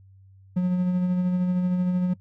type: tone with tremolo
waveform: triangle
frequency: 180.7 Hz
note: F#3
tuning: 41 cents flat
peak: -17 dBFS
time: 0.56-2.14 s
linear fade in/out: 10 ms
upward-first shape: sine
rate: 13 Hz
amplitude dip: 30%
effects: noise-tail reverb RT60 0.1 s tail -23 dB re dry + added 96 Hz sine -49 dBFS peak until 2.2 s